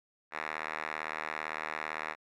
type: tone with band-pass filter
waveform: 5% pulse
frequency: 77.78 Hz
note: D#2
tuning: in tune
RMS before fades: -38 dBFS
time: 0.31-2.16 s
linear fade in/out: 50 ms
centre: 1600 Hz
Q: 6
effects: none